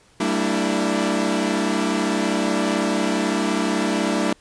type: chord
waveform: sawtooth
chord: E half-diminished seventh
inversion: first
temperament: equal with one note detuned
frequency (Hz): 196 / 228 / 293.7 / 329.6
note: G3 / Bb3 / D4 / E4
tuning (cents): 0 / -38 / 0 / 0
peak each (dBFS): -21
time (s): 0.2-4.33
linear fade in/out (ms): 5
effects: pink hiss -55 dBFS RMS until 4.4 s + resampled to 22050 Hz